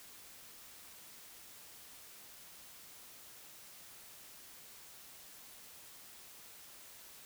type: silence
effects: white hiss -55 dBFS RMS until 7.25 s